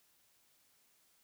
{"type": "silence", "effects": ["white hiss -71 dBFS RMS until 1.23 s"]}